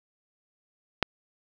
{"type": "click", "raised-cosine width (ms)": 0.3, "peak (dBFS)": -5, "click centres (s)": 1.027, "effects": []}